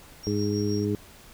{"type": "tone with tremolo", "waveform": "sine", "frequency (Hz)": 5588, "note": "F8", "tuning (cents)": 0, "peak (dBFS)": -35, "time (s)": [0.23, 0.85], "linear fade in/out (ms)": 10, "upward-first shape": "triangle", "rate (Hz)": 6.4, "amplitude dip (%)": 70}
{"type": "harmonic tone", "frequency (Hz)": 103.4, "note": "G#2", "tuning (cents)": -7, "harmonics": [1, 2, 3, 4], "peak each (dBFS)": [-29, -29, -29, -29], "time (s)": [0.27, 0.95], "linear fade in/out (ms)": 0}
{"effects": ["pink hiss -50 dBFS RMS until 1.33 s"]}